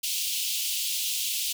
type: high-pass noise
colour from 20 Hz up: pink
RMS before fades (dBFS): -29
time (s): 0.03-1.53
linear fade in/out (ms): 10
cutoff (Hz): 2700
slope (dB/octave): 48
effects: none